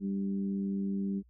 harmonic tone, 98.4 Hz, G2, 7 cents sharp, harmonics 2 / 3 / 4, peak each -30 / -42 / -44 dBFS, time 0-1.23 s, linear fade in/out 50 ms, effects added 60 Hz sine -59 dBFS peak until 1.29 s

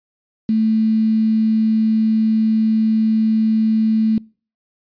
sine tone with quantisation, 220 Hz, A3, in tune, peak -13 dBFS, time 0.49-4.18 s, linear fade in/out 2 ms, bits 6, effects noise-tail reverb RT60 0.4 s tail -26 dB re dry + resampled to 11025 Hz

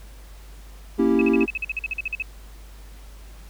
triangle chord, A# diminished seventh, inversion none, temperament equal, 233.1 / 277.2 / 329.6 / 392 Hz, A#3 / C#4 / E4 / G4, 0 / 0 / 0 / 0 cents, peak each -20 dBFS, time 0.98-1.46 s, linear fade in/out 20 ms
sine tone bursts, 2576 Hz, E7, 41 cents flat, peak -23 dBFS, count 15, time 1.19-2.223 s, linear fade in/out 2 ms, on 25 ms, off 47 ms
effects added 50 Hz sine -40 dBFS peak until 3.49 s + pink hiss -51 dBFS RMS until 3.49 s

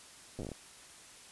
slowing click train, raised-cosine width 2 ms, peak -28 dBFS, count 9, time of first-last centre 0.39-0.517 s, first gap 8 ms, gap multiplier 1.19, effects white hiss -54 dBFS RMS until 1.31 s + resampled to 24000 Hz

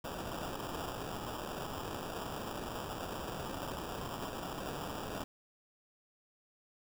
white noise with sample-and-hold, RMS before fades -41 dBFS, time 0.04-5.24 s, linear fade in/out 5 ms, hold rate 2100 Hz, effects none

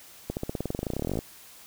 accelerating click train, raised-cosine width 2 ms, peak -16 dBFS, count 25, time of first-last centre 0.3-1.19 s, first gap 69 ms, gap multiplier 0.94, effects white hiss -50 dBFS RMS until 1.66 s

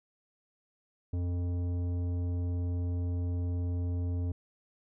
sine tone with tanh clipping, 88.1 Hz, F2, 16 cents sharp, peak -31 dBFS, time 1.13-4.32 s, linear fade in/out 5 ms, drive 12 dB, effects none

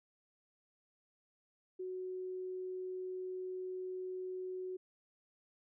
sine tone, 370 Hz, F#4, in tune, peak -39 dBFS, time 1.79-4.77 s, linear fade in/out 10 ms, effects none

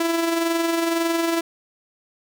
sawtooth tone with amplitude modulation, 333.3 Hz, E4, 19 cents sharp, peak -14 dBFS, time 0-1.41 s, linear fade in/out 5 ms, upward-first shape sine, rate 21.9 Hz, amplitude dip 40%, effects none

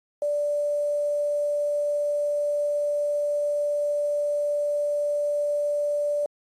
sine tone with quantisation, 585 Hz, D5, 7 cents flat, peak -22 dBFS, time 0.22-6.26 s, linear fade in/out 2 ms, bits 8, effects AAC 32 kbps

